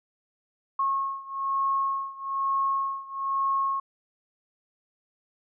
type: beating tone pair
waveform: sine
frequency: 1089 / 1090.1 Hz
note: C#6 / C#6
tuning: -31 / -29 cents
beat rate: 1.1 Hz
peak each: -27 / -29 dBFS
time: 0.79-3.8 s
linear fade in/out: 5 ms
effects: none